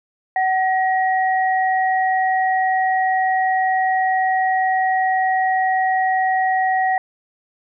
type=tone pair together; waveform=sine; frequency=753 / 1897.4 Hz; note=F#5 / A#6; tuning=+30 / +30 cents; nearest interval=octave + major third; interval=1600 cents; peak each=-16 / -22 dBFS; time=0.36-6.98 s; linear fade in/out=2 ms; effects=none